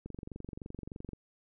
click train, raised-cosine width 3 ms, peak -29 dBFS, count 26, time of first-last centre 0.06-1.133 s, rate 23.3 Hz, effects none

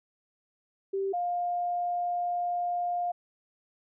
sine tone pair in turn, 390 / 705.4 Hz, G4 / F5, -9 / +17 cents, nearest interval minor seventh, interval 1026 cents, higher second, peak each -27 / -27 dBFS, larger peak neither, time 0.93-1.13 / 1.13-3.12 s, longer second, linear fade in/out 10 ms, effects none

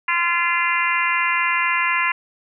harmonic tone, 344.1 Hz, F4, 26 cents flat, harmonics 3 / 4 / 5 / 6 / 7 / 8, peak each -22 / -28 / -25 / -22 / -26 / -26 dBFS, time 0.08-2.12 s, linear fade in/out 5 ms, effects none

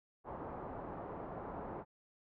white low-pass noise, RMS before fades -45 dBFS, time 0.24-1.85 s, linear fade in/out 50 ms, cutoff 1000 Hz, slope 24 dB/octave, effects none

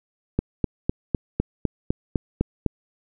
click train, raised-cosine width 3 ms, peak -7 dBFS, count 10, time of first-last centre 0.39-2.663 s, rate 3.96 Hz, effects none

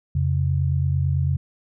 sine tone pair together, 87.31 / 136.3 Hz, F2 / C#3, 0 / -29 cents, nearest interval minor sixth, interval 771 cents, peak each -21 dBFS, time 0.15-1.37 s, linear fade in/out 5 ms, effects none

